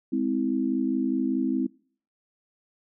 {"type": "chord", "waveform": "sine", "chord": "Ab augmented", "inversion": "none", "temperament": "just", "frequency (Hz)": [207.7, 259.6, 324.5], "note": ["Ab3", "C4", "E4"], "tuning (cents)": [0, -13, -27], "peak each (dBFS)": [-30, -25, -28], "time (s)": [0.12, 1.67], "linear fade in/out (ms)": 10, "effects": ["noise-tail reverb RT60 0.5 s tail -23 dB re dry"]}